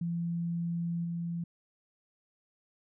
sine tone with level steps, 170 Hz, F3, 46 cents flat, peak -30 / -32 dBFS, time 0.01-1.44 s, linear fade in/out 5 ms, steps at 1.04 s, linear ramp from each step 10 ms, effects none

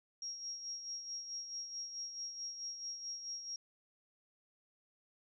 sine tone with tremolo, 5600 Hz, F8, 4 cents sharp, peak -39 dBFS, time 0.22-3.56 s, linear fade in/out 2 ms, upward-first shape sine, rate 4.6 Hz, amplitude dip 55%, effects none

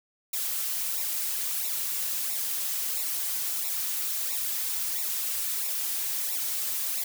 blue noise with flanger, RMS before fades -30 dBFS, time 0.33-7.04 s, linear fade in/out 5 ms, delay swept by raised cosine 0.63 to 5.93 ms, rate 1.5 Hz, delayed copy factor -0.85, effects none

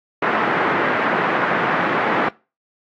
white band-pass noise, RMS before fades -19 dBFS, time 0.22-2.29 s, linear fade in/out 5 ms, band 160 to 1800 Hz, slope 24 dB/octave, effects noise-tail reverb RT60 0.3 s tail -22 dB re dry + AAC 64 kbps

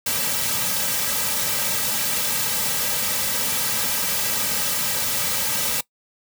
white noise with comb filter, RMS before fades -23 dBFS, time 0.06-5.81 s, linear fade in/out 5 ms, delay 2.8 ms, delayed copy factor -0.85, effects noise-tail reverb RT60 0.1 s tail -21 dB re dry

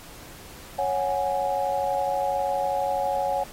sine chord, C# suspended fourth, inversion none, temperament just, 554.4 / 739.2 / 831.5 Hz, C#5 / F#5 / G#5, 0 / -2 / +2 cents, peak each -27 dBFS, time 0.78-3.44 s, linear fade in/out 10 ms, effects pink hiss -45 dBFS RMS until 3.52 s + AAC 48 kbps

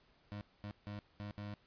25% pulse tone bursts at uneven times, 103 Hz, G#2, 14 cents flat, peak -39 dBFS, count 5, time 0.32-0.41 / 0.64-0.71 / 0.87-0.99 / 1.2-1.31 / 1.38-1.54 s, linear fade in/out 0 ms, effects pink hiss -70 dBFS RMS until 1.66 s + resampled to 11025 Hz

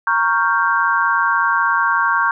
sine chord, G half-diminished seventh, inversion first, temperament equal, 932.3 / 1108.7 / 1396.9 / 1568 Hz, Bb5 / Db6 / F6 / G6, 0 / 0 / 0 / 0 cents, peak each -20 / -18 / -21 / -18 dBFS, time 0.07-2.31 s, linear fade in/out 2 ms, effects none

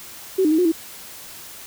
sine tone with pitch steps, 379.2 / 306.2 / 316.9 / 360.1 / 325.6 Hz, F#4 / D#4 / D#4 / F#4 / E4, +43 / -28 / +32 / -47 / -21 cents, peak -14 dBFS, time 0.38-0.72 s, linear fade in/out 10 ms, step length 68 ms, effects white hiss -39 dBFS RMS until 1.66 s

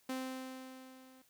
sawtooth tone with level ramp, 260 Hz, C4, 11 cents flat, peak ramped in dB -32 to -55 dBFS, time 0.09-1.22 s, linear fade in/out 5 ms, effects white hiss -70 dBFS RMS until 1.29 s

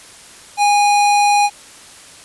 square tone, 821 Hz, G#5, 20 cents flat, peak -11 dBFS, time 0.57-1.5 s, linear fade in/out 50 ms, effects white hiss -40 dBFS RMS until 2.24 s + resampled to 24000 Hz

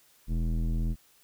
square tone with low-pass filter, 41 Hz, E1, 9 cents flat, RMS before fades -28 dBFS, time 0.27-0.96 s, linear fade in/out 50 ms, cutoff 220 Hz, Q 1.6, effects white hiss -62 dBFS RMS until 1.23 s

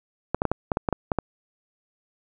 clicks, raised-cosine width 1 ms, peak -8 dBFS, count 10, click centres 0.346 / 0.419 / 0.453 / 0.516 / 0.718 / 0.771 / 0.888 / 0.927 / 1.118 / 1.187 s, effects none

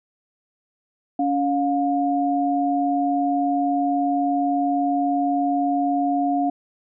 sine tone pair together, 281.8 / 710 Hz, C#4 / F5, +29 / +28 cents, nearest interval octave + major third, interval 1599 cents, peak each -21 dBFS, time 1.19-6.5 s, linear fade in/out 5 ms, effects none

